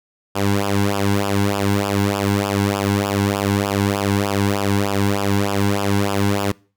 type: tone with flanger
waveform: sawtooth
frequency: 100.2 Hz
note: G2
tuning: 38 cents sharp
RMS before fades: -19 dBFS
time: 0.35-6.52 s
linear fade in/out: 10 ms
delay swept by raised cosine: 0.48 to 1.68 ms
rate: 3.3 Hz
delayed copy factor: -1
effects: noise-tail reverb RT60 0.4 s tail -25 dB re dry